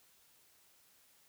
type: silence
effects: white hiss -67 dBFS RMS until 1.28 s